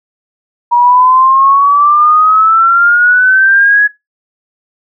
sine exponential sweep, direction up, 952 to 1687 Hz, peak -4 dBFS, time 0.71-3.88 s, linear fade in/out 20 ms, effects noise-tail reverb RT60 0.2 s tail -21 dB re dry

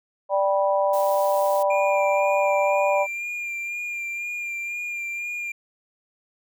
sine chord, G major, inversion second, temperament just, 588 / 784 / 980 Hz, D5 / G5 / B5, +2 / 0 / -14 cents, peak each -20 / -25 / -25 dBFS, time 0.29-3.07 s, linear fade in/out 50 ms
blue noise, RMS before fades -38 dBFS, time 0.93-1.63 s, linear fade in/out 5 ms
triangle tone with vibrato, 2398 Hz, D7, 36 cents sharp, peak -26 dBFS, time 1.7-5.52 s, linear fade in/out 5 ms, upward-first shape sine, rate 2 Hz, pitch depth 23 cents each way
effects none

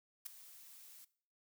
blue noise with ADSR envelope, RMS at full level -41 dBFS, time 0.25-1.05 s, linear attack 15 ms, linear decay 5 ms, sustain -16 dB, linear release 9 ms, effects noise-tail reverb RT60 0.5 s tail -19 dB re dry

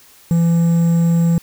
triangle tone with quantisation, 168.2 Hz, E3, 35 cents sharp, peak -9 dBFS, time 0.31-1.38 s, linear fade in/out 0 ms, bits 6, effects white hiss -47 dBFS RMS until 1.42 s

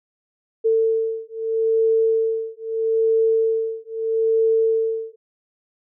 sine beating tone pair, 447.5 / 448.28 Hz, A4 / A4, +29 / +32 cents, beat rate 0.78 Hz, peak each -20 dBFS, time 0.64-5.16 s, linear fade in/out 20 ms, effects none

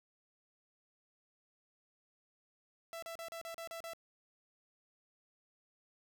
sawtooth tone bursts, 665 Hz, E5, 15 cents sharp, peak -39 dBFS, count 8, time 2.93-3.934 s, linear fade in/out 0 ms, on 94 ms, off 36 ms, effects none

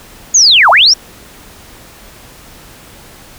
sine linear two-way sweep, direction down then up, 6840 to 622.3 to 5800 Hz, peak -3 dBFS, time 0.34-0.94 s, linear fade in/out 10 ms, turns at 0.7 s, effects pink hiss -37 dBFS RMS until 3.38 s

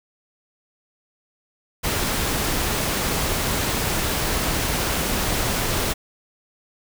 pink noise, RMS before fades -23 dBFS, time 1.83-5.94 s, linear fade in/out 20 ms, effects none

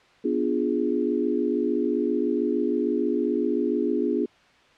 sine chord, B diminished seventh, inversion none, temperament equal, 246.9 / 293.7 / 349.2 / 415.3 Hz, B3 / D4 / F4 / Ab4, 0 / 0 / 0 / 0 cents, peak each -27 dBFS, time 0.24-4.26 s, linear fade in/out 10 ms, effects white hiss -56 dBFS RMS until 4.77 s + low-pass 3000 Hz 12 dB/octave

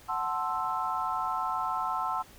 sine chord, F# half-diminished seventh, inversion none, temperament equal, 740 / 880 / 1046.5 / 1318.5 Hz, F#5 / A5 / C6 / E6, 0 / 0 / 0 / 0 cents, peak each -35 / -34 / -33 / -33 dBFS, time 0.08-2.23 s, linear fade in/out 20 ms, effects pink hiss -54 dBFS RMS until 2.38 s

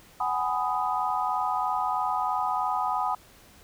sine chord, G# minor seventh, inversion third, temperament just, 747.5 / 830.6 / 996.7 / 1245.9 Hz, F#5 / G#5 / B5 / D#6, +17 / 0 / +16 / +2 cents, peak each -30 dBFS, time 0.2-3.15 s, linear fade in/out 5 ms, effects pink hiss -54 dBFS RMS until 3.63 s

